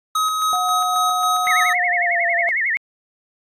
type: tone with tremolo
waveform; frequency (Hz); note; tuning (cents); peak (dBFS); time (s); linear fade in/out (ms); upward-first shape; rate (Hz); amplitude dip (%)
square; 1268; D#6; +32; -17; 0.15-1.73; 5; square; 3.7; 30
type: tone with pitch glide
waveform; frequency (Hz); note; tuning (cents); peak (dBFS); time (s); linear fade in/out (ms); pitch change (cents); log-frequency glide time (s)
sine; 730 to 685.1; F#5 to F5; -24 to -33; -21; 0.53-2.49; 0; -109; 1.54-2.22
type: tone with vibrato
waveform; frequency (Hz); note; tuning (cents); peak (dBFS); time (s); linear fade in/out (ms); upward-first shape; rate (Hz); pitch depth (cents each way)
sine; 1974; B6; -1; -17; 1.47-2.77; 0; sine; 11; 190
effects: low-pass 12000 Hz 12 dB/octave + AAC 48 kbps